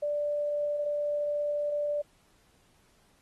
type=tone; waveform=sine; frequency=587.3 Hz; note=D5; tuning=in tune; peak=-27 dBFS; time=0.02-2.02 s; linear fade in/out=10 ms; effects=pink hiss -66 dBFS RMS until 3.21 s + AAC 32 kbps